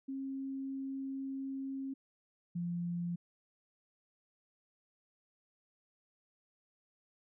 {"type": "tone pair in turn", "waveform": "sine", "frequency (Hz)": [269.6, 173.16], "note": ["C#4", "F3"], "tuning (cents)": [-48, -14], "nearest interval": "minor sixth", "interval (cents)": 766, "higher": "first", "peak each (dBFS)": [-37, -34], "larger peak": "second", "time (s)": [[0.08, 1.94], [2.55, 3.16]], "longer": "first", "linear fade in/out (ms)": 10, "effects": []}